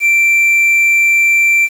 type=tone with quantisation; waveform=triangle; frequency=2349 Hz; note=D7; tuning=in tune; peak=-6 dBFS; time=0-1.69 s; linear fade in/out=50 ms; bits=6; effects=none